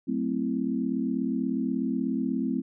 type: chord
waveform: sine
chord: F# half-diminished seventh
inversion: none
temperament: equal with one note detuned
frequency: 185 / 221.5 / 261.6 / 329.6 Hz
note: F#3 / A3 / C4 / E4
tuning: 0 / +12 / 0 / 0 cents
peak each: -34 / -30 / -28 / -34 dBFS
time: 0.07-2.62 s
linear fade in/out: 20 ms
effects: none